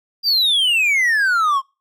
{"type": "exponential sweep", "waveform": "triangle", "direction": "down", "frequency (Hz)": [4836, 1046.5], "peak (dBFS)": -12, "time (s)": [0.23, 1.62], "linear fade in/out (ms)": 50, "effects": ["noise-tail reverb RT60 0.3 s tail -26 dB re dry"]}